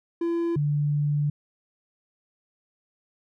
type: tone pair in turn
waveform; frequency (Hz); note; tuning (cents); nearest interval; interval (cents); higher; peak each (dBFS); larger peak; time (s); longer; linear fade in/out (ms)
triangle / sine; 338.3 / 146.66; E4 / D3; +45 / -2; octave + major second; 1447; first; -21; neither; 0.21-0.56 / 0.56-1.3; second; 5
effects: none